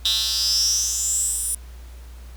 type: tone with high-pass filter sweep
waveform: 10% pulse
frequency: 220 Hz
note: A3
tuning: in tune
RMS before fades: -22 dBFS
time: 0.05-1.55 s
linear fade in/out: 5 ms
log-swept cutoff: 3800 to 9600 Hz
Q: 9.1
effects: added 60 Hz sine -37 dBFS peak until 2.36 s + pink hiss -51 dBFS RMS until 2.36 s